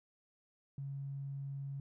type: tone with tanh clipping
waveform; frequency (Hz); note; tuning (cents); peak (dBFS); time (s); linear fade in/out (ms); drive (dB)
triangle; 138.5; C#3; -1; -39; 0.78-1.8; 2; 3
effects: none